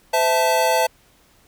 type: chord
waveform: square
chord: A minor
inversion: first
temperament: equal with one note detuned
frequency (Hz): 511.9 / 659.3 / 880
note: C5 / E5 / A5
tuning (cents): -38 / 0 / 0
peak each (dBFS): -22 / -21 / -20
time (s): 0.13-0.87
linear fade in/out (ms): 10
effects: pink hiss -56 dBFS RMS until 1.47 s